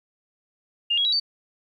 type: tone with pitch steps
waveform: sine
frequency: 2816 / 3310 / 3891 / 4575 Hz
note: F7 / G#7 / B7 / D8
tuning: +14 / -6 / -27 / -46 cents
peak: -19 dBFS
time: 0.9-1.2 s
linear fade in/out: 10 ms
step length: 75 ms
effects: 10-bit